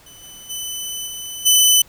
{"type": "tone with level steps", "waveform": "15% pulse", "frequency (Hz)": 3008, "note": "F#7", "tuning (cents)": 28, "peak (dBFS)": [-34, -30, -18, -21, -3], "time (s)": [0.06, 1.82], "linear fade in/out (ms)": 5, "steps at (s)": [0.22, 0.49, 1.06, 1.45], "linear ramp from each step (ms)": 20, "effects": ["pink hiss -49 dBFS RMS until 1.88 s"]}